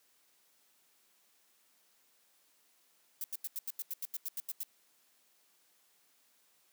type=noise bursts; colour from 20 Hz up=violet; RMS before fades=-38 dBFS; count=13; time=3.21-4.633 s; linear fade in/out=2 ms; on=31 ms; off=85 ms; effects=white hiss -70 dBFS RMS until 6.72 s + high-pass 200 Hz 12 dB/octave